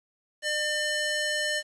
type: tone with high-pass filter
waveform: square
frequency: 601 Hz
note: D5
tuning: 40 cents sharp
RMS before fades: -28 dBFS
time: 0.42-1.63 s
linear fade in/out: 50 ms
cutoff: 1300 Hz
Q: 0.93
effects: resampled to 22050 Hz + 9-bit